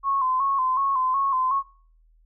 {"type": "tone with vibrato", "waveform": "sine", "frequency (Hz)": 1063, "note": "C6", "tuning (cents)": 27, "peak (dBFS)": -20, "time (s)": [0.03, 1.63], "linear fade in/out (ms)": 50, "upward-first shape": "square", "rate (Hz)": 2.7, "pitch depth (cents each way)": 57, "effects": ["noise-tail reverb RT60 0.5 s tail -24 dB re dry", "added 40 Hz sine -55 dBFS peak until 2.25 s"]}